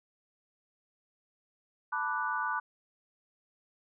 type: chord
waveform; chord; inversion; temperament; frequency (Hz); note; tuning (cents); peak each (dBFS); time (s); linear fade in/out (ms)
sine; B minor seventh; third; equal; 880 / 987.8 / 1174.7 / 1480; A5 / B5 / D6 / F#6; 0 / 0 / 0 / 0; -37 / -36 / -35 / -34; 1.92-2.6; 10
effects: none